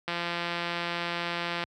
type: click train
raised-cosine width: 0.3 ms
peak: -15 dBFS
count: 269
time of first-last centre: 0.08-1.638 s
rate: 172 Hz
effects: high-pass 80 Hz 12 dB/octave